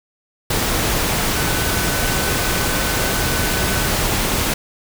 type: tone in noise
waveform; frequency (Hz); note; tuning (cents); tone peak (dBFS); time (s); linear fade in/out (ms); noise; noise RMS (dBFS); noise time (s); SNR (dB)
sine; 1508; F#6; +32; -28; 1.36-3.88; 5; pink; -19; 0.5-4.54; -12
effects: none